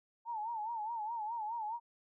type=tone with vibrato; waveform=sine; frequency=892 Hz; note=A5; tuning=23 cents sharp; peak=-36 dBFS; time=0.25-1.8 s; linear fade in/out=50 ms; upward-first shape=sine; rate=4.8 Hz; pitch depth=110 cents each way; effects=none